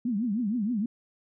sine tone with vibrato, 222.5 Hz, A3, 20 cents sharp, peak -25 dBFS, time 0.05-0.86 s, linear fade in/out 5 ms, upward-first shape triangle, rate 6.4 Hz, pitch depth 270 cents each way, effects none

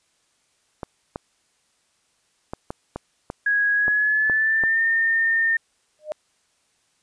clicks, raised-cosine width 1 ms, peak -15 dBFS, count 9, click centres 0.832 / 1.159 / 2.535 / 2.705 / 2.96 / 3.301 / 3.881 / 4.298 / 4.637 s
sine tone with pitch glide, 1657 to 1817.4 Hz, G#6 to A#6, -4 to -44 cents, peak -17 dBFS, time 3.46-5.57 s, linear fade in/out 5 ms, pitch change +160 cents, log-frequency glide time 3.74-4.82 s
sine tone with exponential growth, 610 Hz, D#5, 34 cents flat, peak -21 dBFS, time 5.99-6.12 s, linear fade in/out 0 ms, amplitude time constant 27 ms
effects white hiss -66 dBFS RMS until 7.02 s + resampled to 22050 Hz

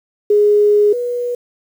sine tone pair in turn, 415.3 / 486.4 Hz, G#4 / B4, 0 / -26 cents, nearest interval minor third, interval 274 cents, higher second, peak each -8 / -17 dBFS, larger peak first, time 0.3-0.93 / 0.93-1.35 s, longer first, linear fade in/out 5 ms, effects 7-bit

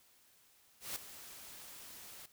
white noise with ADSR envelope, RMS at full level -39 dBFS, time 0.8-2.26 s, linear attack 160 ms, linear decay 4 ms, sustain -13 dB, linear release 4 ms, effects white hiss -67 dBFS RMS until 2.32 s

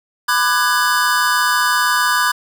square chord, G# half-diminished seventh, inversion first, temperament just, 996.7 / 1196.1 / 1495.1 / 1661.2 Hz, B5 / D6 / F#6 / G#6, +16 / +31 / +18 / 0 cents, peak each -20 dBFS, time 0.28-2.32 s, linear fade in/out 10 ms, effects none

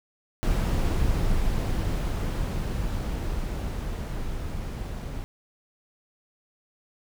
brown noise with level ramp, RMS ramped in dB -23 to -33 dBFS, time 0.43-5.24 s, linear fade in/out 0 ms, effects none

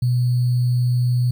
sine tone with sample-and-hold, 123.47 Hz, B2, in tune, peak -15 dBFS, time 0.02-1.31 s, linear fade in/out 5 ms, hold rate 4410 Hz, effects none

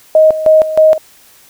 sine tone with tremolo, 627 Hz, D#5, 13 cents sharp, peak -3 dBFS, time 0.15-0.98 s, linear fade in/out 2 ms, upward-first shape square, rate 3.2 Hz, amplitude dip 75%, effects white hiss -44 dBFS RMS until 1.49 s

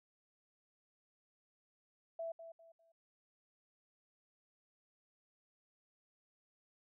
sine tone with echo, 662 Hz, E5, 7 cents sharp, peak -39 dBFS, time 2.19-2.32 s, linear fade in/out 5 ms, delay 200 ms, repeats 3, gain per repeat -10 dB, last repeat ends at 2.92 s, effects none

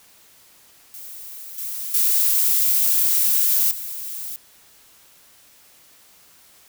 violet noise with level steps, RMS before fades -37 / -29 / -18 / -31 dBFS, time 0.94-4.36 s, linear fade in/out 0 ms, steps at 1.58 / 1.94 / 3.71 s, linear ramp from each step 2 ms, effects white hiss -52 dBFS RMS until 6.68 s

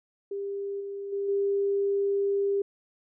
sine tone with level steps, 398.8 Hz, G4, 30 cents sharp, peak -30 / -33 / -27 / -23 dBFS, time 0.31-2.62 s, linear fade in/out 5 ms, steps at 0.8 / 1.12 / 1.28 s, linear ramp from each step 10 ms, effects none

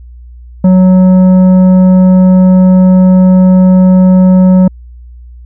sine tone with tanh clipping, 185 Hz, F#3, in tune, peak -3 dBFS, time 0.64-4.68 s, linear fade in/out 5 ms, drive 9 dB, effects added 60 Hz sine -28 dBFS peak until 5.45 s

